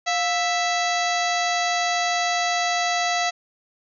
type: harmonic tone with a mistuned harmonic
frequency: 659.3 Hz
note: E5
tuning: in tune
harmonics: 1 / 2 / 3 / 4 / 5 / 6 / 7 / 8 / 9 / 10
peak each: -23 / -30 / -27 / -32 / -34 / -31 / -34 / -40 / -36 / -34 dBFS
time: 0.06-3.31 s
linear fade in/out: 20 ms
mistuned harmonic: 1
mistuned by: +120 cents
effects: none